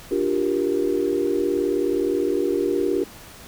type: chord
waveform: sine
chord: G minor seventh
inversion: second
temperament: just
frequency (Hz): 294 / 352.8 / 392 / 470.4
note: D4 / F4 / G4 / Bb4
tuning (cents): +2 / +18 / 0 / +16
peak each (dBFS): -26 / -24 / -23 / -27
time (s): 0.11-3.04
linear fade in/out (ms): 5
effects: pink hiss -43 dBFS RMS until 3.47 s